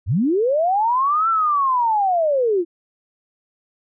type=linear two-way sweep; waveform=sine; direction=up then down; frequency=70.8 to 1356 to 324 Hz; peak=-15 dBFS; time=0.06-2.65 s; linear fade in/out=50 ms; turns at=1.29 s; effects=none